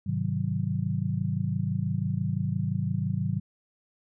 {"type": "chord", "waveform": "sine", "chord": "Ab dominant seventh", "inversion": "none", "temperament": "just", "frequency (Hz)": [103.83, 129.78, 155.74, 186.89], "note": ["Ab2", "C3", "Eb3", "Gb3"], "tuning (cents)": [0, -14, 2, 18], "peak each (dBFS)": -31, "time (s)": [0.06, 3.4], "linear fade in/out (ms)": 10, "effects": []}